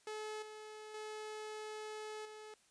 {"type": "tone with level steps", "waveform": "sawtooth", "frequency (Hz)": 429.3, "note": "A4", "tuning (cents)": -43, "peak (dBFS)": [-38, -45, -40, -46], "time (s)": [0.07, 2.54], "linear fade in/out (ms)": 2, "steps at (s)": [0.42, 0.94, 2.25], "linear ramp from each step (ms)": 5, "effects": ["white hiss -70 dBFS RMS until 2.7 s", "resampled to 22050 Hz"]}